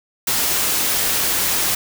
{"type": "noise", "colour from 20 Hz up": "white", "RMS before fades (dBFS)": -19, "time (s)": [0.27, 1.75], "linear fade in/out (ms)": 5, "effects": []}